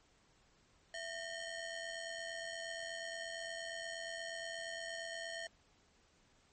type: ring-modulated tone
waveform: sawtooth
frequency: 1244.5 Hz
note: D#6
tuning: in tune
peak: -35 dBFS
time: 0.94-5.47 s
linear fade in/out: 2 ms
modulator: 578 Hz
effects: pink hiss -70 dBFS RMS until 6.52 s + MP3 32 kbps